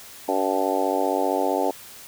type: harmonic tone with a mistuned harmonic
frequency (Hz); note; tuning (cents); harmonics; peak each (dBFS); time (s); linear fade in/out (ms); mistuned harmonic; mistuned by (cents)
95.3; G2; -48; 3 / 4 / 5 / 6 / 7 / 8 / 9; -28 / -28 / -28 / -28 / -28 / -28 / -28; 0.28-1.71; 5; 9; +25
effects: white hiss -43 dBFS RMS until 2.07 s